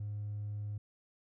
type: tone with hard clipping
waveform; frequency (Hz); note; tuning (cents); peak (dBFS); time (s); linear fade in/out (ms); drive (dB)
sine; 103.83; G#2; 0; -37; 0-0.78; 5; 1
effects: none